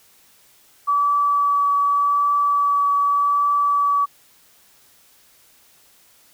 sine tone with vibrato, 1147 Hz, D6, 41 cents flat, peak -15 dBFS, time 0.87-4.06 s, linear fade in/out 20 ms, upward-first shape triangle, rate 0.85 Hz, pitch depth 11 cents each way, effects white hiss -54 dBFS RMS until 6.33 s

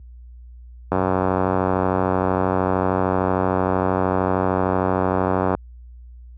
click train, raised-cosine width 1 ms, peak -5 dBFS, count 432, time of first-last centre 0.92-5.549 s, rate 93.1 Hz, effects added 60 Hz sine -32 dBFS peak until 6.37 s + high-pass 80 Hz 12 dB/octave

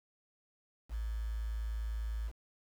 sine tone with quantisation, 55 Hz, A1, in tune, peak -34 dBFS, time 0.89-2.32 s, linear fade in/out 50 ms, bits 9, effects none

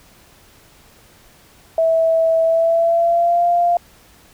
sine tone with pitch glide, 653 to 695.8 Hz, E5 to F5, -17 to -7 cents, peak -12 dBFS, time 1.78-3.77 s, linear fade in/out 2 ms, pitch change +110 cents, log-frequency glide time 2.42-3.45 s, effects pink hiss -49 dBFS RMS until 4.33 s

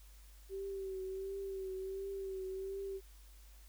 sine tone with vibrato, 384.9 Hz, G4, 32 cents flat, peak -39 dBFS, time 0.49-3.01 s, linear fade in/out 50 ms, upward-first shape triangle, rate 1.4 Hz, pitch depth 41 cents each way, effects added 50 Hz sine -55 dBFS peak until 3.68 s + white hiss -65 dBFS RMS until 3.68 s

